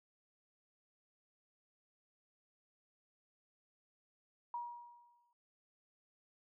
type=tone with exponential decay; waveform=sine; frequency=955 Hz; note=A#5; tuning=42 cents sharp; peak=-37 dBFS; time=4.54-5.33 s; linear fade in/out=2 ms; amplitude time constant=170 ms; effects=none